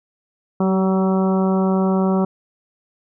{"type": "harmonic tone with a mistuned harmonic", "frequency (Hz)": 189.3, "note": "F#3", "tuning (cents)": 40, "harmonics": [1, 2, 3, 4, 5, 6, 7], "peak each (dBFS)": [-16, -22, -26, -28, -30, -32, -33], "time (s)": [0.6, 2.25], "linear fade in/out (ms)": 5, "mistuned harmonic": 2, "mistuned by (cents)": 16, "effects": []}